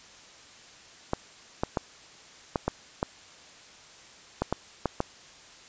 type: clicks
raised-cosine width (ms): 1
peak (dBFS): -11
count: 10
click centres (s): 1.134 / 1.635 / 1.772 / 2.558 / 2.68 / 3.029 / 4.42 / 4.526 / 4.857 / 5.004
effects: white hiss -51 dBFS RMS until 5.68 s + resampled to 16000 Hz